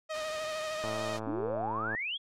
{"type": "tone with vibrato", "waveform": "sawtooth", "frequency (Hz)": 622.3, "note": "D#5", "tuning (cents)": 0, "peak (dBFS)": -30, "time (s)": [0.09, 1.18], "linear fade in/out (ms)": 20, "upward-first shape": "sine", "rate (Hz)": 13, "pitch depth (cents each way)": 29}
{"type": "noise", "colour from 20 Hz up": "white", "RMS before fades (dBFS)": -42, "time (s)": [0.13, 1.2], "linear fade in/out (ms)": 20}
{"type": "click train", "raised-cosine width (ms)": 1, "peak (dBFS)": -24, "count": 123, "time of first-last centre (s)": [0.84, 1.949], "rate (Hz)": 110}
{"type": "exponential sweep", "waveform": "sine", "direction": "up", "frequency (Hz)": [261.6, 3434], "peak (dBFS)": -32, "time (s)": [1.26, 2.18], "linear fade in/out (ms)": 20}
{"effects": ["low-pass 6000 Hz 12 dB/octave"]}